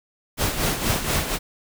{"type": "noise with tremolo", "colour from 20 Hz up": "pink", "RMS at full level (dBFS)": -21, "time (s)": [0.37, 1.39], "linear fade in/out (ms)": 50, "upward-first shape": "sine", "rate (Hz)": 4.2, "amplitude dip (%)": 60, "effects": []}